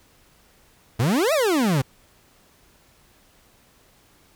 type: exponential two-way sweep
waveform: 40% pulse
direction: up then down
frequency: 103.83 to 670 to 123.6 Hz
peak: -17 dBFS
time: 0.99-1.82 s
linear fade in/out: 10 ms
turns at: 1.33 s
effects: pink hiss -57 dBFS RMS until 4.35 s